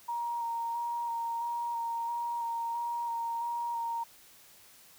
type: tone with vibrato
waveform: sine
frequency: 936 Hz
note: A#5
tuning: 7 cents sharp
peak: -31 dBFS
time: 0.08-4.04 s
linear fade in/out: 10 ms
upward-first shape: square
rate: 1.5 Hz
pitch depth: 14 cents each way
effects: white hiss -57 dBFS RMS until 4.98 s